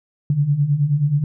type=beating tone pair; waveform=sine; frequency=138.59 / 147.99 Hz; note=C#3 / D3; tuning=0 / +14 cents; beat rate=9.4 Hz; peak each=-21 / -16 dBFS; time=0.3-1.24 s; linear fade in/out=2 ms; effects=none